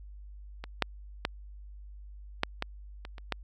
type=clicks; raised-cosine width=0.3 ms; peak=-23 / -8 / -11 / -9 / -14 / -25 / -29 / -13 dBFS; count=8; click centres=0.64 / 0.823 / 1.251 / 2.434 / 2.624 / 3.051 / 3.182 / 3.323 s; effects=added 50 Hz sine -44 dBFS peak until 3.43 s